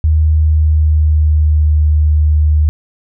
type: tone with pitch glide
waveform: sine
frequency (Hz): 77.78 to 76.05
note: D#2 to D#2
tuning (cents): 0 to -39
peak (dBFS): -7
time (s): 0.04-2.69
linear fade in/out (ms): 0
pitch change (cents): -39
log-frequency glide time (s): 0.24-1.76
effects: none